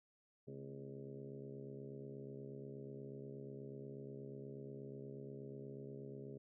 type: harmonic tone with a mistuned harmonic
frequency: 68.3 Hz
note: C#2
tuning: 25 cents flat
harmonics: 2 / 3 / 4 / 5 / 6 / 7 / 8 / 9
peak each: -52 / -56 / -57 / -60 / -52 / -62 / -62 / -65 dBFS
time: 0.47-6.38 s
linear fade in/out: 10 ms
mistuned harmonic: 3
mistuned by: +87 cents
effects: none